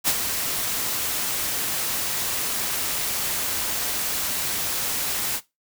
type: noise with ADSR envelope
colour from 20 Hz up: white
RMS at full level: -19 dBFS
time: 0.04-5.41 s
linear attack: 39 ms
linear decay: 58 ms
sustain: -7 dB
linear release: 54 ms
effects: noise-tail reverb RT60 0.2 s tail -18 dB re dry